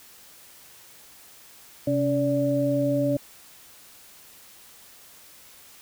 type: tone cluster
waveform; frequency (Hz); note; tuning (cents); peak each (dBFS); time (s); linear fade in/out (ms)
sine; 132.4 / 281.9 / 578; C3 / C#4 / D5; +21 / +29 / -28; -28 / -24 / -24; 1.87-3.17; 5
effects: white hiss -50 dBFS RMS until 5.81 s